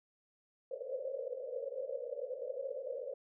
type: band-pass noise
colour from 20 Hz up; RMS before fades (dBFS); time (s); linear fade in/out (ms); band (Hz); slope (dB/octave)
pink; -41; 0.71-3.14; 5; 490 to 560; 96
effects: none